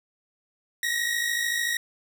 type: tone pair together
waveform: sawtooth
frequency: 1864.7 / 1918.2 Hz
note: A#6 / A#6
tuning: 0 / +49 cents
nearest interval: unison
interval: 49 cents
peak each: -24 dBFS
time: 0.83-1.77 s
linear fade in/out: 2 ms
effects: none